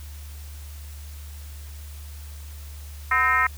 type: tone with frequency modulation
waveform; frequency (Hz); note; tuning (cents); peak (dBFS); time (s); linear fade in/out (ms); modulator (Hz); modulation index
sine; 1568; G6; 0; -17; 3.11-3.47; 5; 277; 2
effects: added 73 Hz sine -36 dBFS peak until 3.57 s + white hiss -48 dBFS RMS until 3.57 s